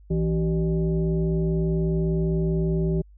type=tone with frequency modulation; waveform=sine; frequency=163 Hz; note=E3; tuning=19 cents flat; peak=-20 dBFS; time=0.1-3.02 s; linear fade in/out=10 ms; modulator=221 Hz; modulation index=1; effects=added 50 Hz sine -47 dBFS peak until 3.17 s